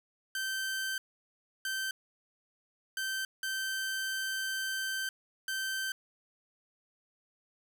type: tone bursts at uneven times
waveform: sawtooth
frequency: 1551 Hz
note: G6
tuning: 19 cents flat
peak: -29 dBFS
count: 5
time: 0.35-0.98 / 1.65-1.91 / 2.97-3.25 / 3.43-5.09 / 5.48-5.92 s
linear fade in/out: 2 ms
effects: none